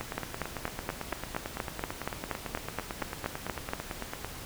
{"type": "two click trains", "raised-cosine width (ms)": 0.5, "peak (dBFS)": [-19, -15], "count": [39, 16], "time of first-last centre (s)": [[0.01, 4.246], [0.18, 3.735]], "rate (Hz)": [8.97, 4.22], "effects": ["pink hiss -43 dBFS RMS until 4.45 s"]}